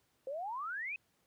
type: exponential sweep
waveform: sine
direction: up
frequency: 512 to 2600 Hz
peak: -37 dBFS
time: 0.27-0.96 s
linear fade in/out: 2 ms
effects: pink hiss -75 dBFS RMS until 1.26 s + high-pass 80 Hz 12 dB/octave